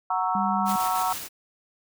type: chord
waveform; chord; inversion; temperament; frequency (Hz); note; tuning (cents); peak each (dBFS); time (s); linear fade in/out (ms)
sine; F# dominant seventh; none; equal; 740 / 932.3 / 1108.7 / 1318.5; F#5 / A#5 / C#6 / E6; 0 / 0 / 0 / 0; -27 / -27 / -30 / -29; 0.1-1.13; 5
type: tone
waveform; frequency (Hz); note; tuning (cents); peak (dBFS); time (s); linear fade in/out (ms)
sine; 198.7; G3; +24; -27; 0.35-0.76; 2
type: noise with tremolo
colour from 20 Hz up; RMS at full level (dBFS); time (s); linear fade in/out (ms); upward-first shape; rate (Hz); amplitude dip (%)
white; -33; 0.65-1.29; 50; square; 6.6; 30
effects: none